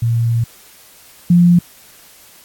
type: tone pair in turn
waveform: sine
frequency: 116.54 / 174.61 Hz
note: A#2 / F3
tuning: 0 / 0 cents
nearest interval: perfect fifth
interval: 700 cents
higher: second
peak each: -12 / -6 dBFS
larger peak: second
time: 0.02-0.44 / 1.3-1.59 s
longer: first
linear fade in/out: 5 ms
effects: white hiss -44 dBFS RMS until 2.44 s + AAC 64 kbps